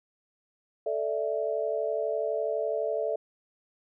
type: chord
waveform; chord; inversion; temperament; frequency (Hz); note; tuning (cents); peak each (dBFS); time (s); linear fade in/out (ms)
sine; A suspended fourth; none; equal; 440 / 587.3 / 659.3; A4 / D5 / E5; 0 / 0 / 0; -31; 0.86-3.16; 5
effects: none